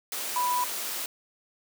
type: tone in noise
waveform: sine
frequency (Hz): 987.8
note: B5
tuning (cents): 0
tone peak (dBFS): -24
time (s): 0.36-0.64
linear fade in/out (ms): 2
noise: white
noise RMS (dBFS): -33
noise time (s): 0.12-1.06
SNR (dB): +6
effects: high-pass 300 Hz 12 dB/octave